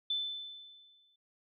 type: tone with exponential decay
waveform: sine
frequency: 3520 Hz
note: A7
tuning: in tune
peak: -29 dBFS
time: 0.1-1.16 s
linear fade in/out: 5 ms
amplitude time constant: 230 ms
effects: none